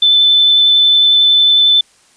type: tone with vibrato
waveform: sine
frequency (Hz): 3520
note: A7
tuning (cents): 0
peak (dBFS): -6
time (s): 0.02-1.81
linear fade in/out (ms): 5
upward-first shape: triangle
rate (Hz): 11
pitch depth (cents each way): 10
effects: white hiss -50 dBFS RMS until 2.16 s + resampled to 22050 Hz